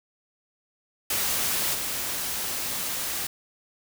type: noise with level steps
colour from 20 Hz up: white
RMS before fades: -26 / -30 dBFS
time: 1.1-3.27 s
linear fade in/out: 5 ms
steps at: 1.73 s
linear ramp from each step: 20 ms
effects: none